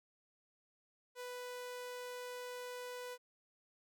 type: tone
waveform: sawtooth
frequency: 494.9 Hz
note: B4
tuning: 4 cents sharp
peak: -40 dBFS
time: 1.15-3.18 s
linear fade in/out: 50 ms
effects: none